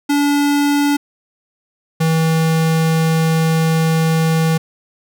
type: tone pair in turn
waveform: square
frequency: 287.7 / 161.47 Hz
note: D4 / E3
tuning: -36 / -35 cents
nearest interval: minor seventh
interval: 999 cents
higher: first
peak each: -13 dBFS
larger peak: neither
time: 0.09-0.97 / 2-4.58 s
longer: second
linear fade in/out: 10 ms
effects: none